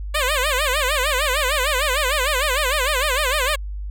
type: tone with vibrato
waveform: 10% pulse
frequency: 554.4 Hz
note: C#5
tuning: in tune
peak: -10 dBFS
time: 0.14-3.56 s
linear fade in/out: 10 ms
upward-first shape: sine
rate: 6.6 Hz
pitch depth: 190 cents each way
effects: added 50 Hz sine -26 dBFS peak until 3.9 s